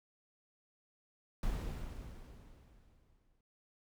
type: noise with exponential decay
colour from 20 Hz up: brown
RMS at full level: -35 dBFS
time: 1.43-3.41 s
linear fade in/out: 2 ms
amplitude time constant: 430 ms
effects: none